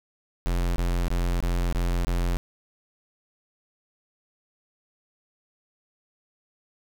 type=tone bursts; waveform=square; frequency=43.68 Hz; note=F1; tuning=1 cent sharp; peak=-23 dBFS; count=6; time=0.46-2.37 s; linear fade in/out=0 ms; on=300 ms; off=22 ms; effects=none